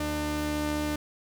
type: tone pair together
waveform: sawtooth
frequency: 74.72 / 299.6 Hz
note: D2 / D4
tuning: +30 / +35 cents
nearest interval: 2 octaves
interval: 2405 cents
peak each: -30 / -25 dBFS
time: 0-0.96 s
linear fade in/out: 5 ms
effects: none